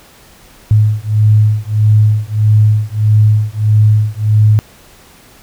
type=beating tone pair; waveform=sine; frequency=106.1 / 107.7 Hz; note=G#2 / A2; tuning=+38 / -37 cents; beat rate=1.6 Hz; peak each=-10 dBFS; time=0.71-4.59 s; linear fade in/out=0 ms; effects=pink hiss -42 dBFS RMS until 5.42 s